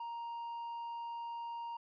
triangle tone, 935 Hz, A#5, 5 cents sharp, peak -38 dBFS, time 0-1.77 s, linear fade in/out 5 ms, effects resampled to 11025 Hz

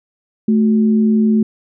sine tone pair together, 217.7 / 370 Hz, A3 / F#4, -18 / 0 cents, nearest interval major sixth, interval 918 cents, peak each -10 / -22 dBFS, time 0.48-1.43 s, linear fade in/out 5 ms, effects none

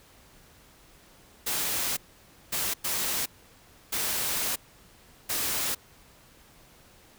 white noise bursts at uneven times, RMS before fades -29 dBFS, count 5, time 1.46-1.97 / 2.52-2.74 / 2.84-3.26 / 3.92-4.56 / 5.29-5.75 s, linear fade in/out 10 ms, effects pink hiss -56 dBFS RMS until 7.18 s

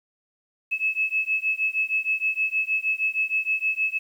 sine beating tone pair, 2590 / 2596.4 Hz, E7 / E7, -31 / -27 cents, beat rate 6.4 Hz, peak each -25 dBFS, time 0.71-3.99 s, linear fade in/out 20 ms, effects 9-bit

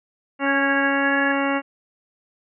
harmonic tone, 277.2 Hz, C#4, in tune, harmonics 1 / 2 / 3 / 4 / 5 / 6 / 7 / 8 / 10, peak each -23 / -26 / -28 / -29 / -30 / -31 / -31 / -32 / -33 dBFS, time 0.39-1.62 s, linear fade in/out 50 ms
sine tone with pitch glide, 1649 to 1686.6 Hz, G#6 to G#6, -13 to +26 cents, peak -21 dBFS, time 0.46-1.32 s, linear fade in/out 5 ms, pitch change +39 cents, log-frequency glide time 0.83-1.18 s
effects none

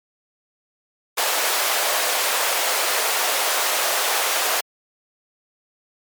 pink high-pass noise, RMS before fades -21 dBFS, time 1.17-4.61 s, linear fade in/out 10 ms, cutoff 520 Hz, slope 24 dB/octave, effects MP3 96 kbps

